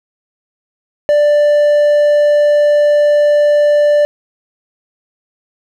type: tone with hard clipping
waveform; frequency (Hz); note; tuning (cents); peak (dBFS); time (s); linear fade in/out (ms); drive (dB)
triangle; 589; D5; +5; -8; 1.09-4.05; 0; 6
effects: none